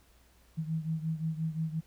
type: beating tone pair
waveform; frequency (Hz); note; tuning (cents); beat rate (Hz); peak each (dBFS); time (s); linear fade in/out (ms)
sine; 158.5 / 164.2; D#3 / E3; +32 / -6; 5.7; -32 / -36; 0.57-1.81; 20
effects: added 60 Hz sine -63 dBFS peak until 1.86 s + pink hiss -65 dBFS RMS until 1.86 s